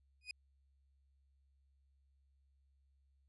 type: tone with exponential growth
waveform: 30% pulse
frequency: 2489 Hz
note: D#7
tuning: in tune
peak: -36 dBFS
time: 0.21-0.31 s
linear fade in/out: 2 ms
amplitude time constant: 20 ms
effects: added 68 Hz sine -70 dBFS peak until 3.28 s + resampled to 24000 Hz